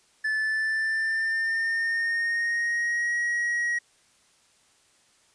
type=tone with pitch glide; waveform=triangle; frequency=1743 to 1900.8 Hz; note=A6 to A#6; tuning=-17 to +33 cents; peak=-22 dBFS; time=0.24-3.79 s; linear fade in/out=10 ms; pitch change=+150 cents; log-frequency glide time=0.34-3.15 s; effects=white hiss -62 dBFS RMS until 5.34 s + resampled to 22050 Hz